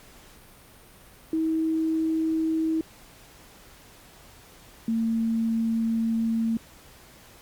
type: tone pair in turn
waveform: sine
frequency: 320.5 / 226.6 Hz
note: E4 / A#3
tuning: -49 / -49 cents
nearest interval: tritone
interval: 600 cents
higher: first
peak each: -22 dBFS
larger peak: neither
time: 1.33-2.81 / 4.88-6.57 s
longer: second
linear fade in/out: 2 ms
effects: pink hiss -51 dBFS RMS until 7.41 s + Opus 48 kbps